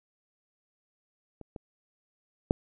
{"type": "clicks", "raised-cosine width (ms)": 2, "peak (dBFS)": [-30, -26, -9], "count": 3, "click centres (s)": [1.413, 1.562, 2.509], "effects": []}